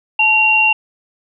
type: tone pair together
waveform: sine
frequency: 868.4 / 2757 Hz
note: A5 / F7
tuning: -23 / -23 cents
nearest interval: octave + minor sixth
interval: 2000 cents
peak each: -17 / -10 dBFS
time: 0.19-0.73 s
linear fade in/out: 5 ms
effects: none